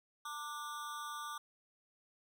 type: tone with amplitude modulation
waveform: square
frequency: 1182 Hz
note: D6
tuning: 11 cents sharp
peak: -38 dBFS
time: 0.25-1.38 s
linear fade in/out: 5 ms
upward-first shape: sine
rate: 280 Hz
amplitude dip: 95%
effects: none